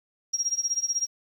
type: tone with tremolo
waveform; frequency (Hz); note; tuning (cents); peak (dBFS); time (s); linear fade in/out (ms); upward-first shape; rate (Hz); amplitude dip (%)
sine; 5630; F8; +13; -21; 0.33-1.07; 10; sine; 16; 90
effects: 9-bit